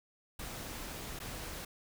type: noise with dropouts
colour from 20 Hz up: pink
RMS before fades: -43 dBFS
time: 0.39-1.65 s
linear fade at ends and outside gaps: 5 ms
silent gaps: 1.191-1.2 s
effects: none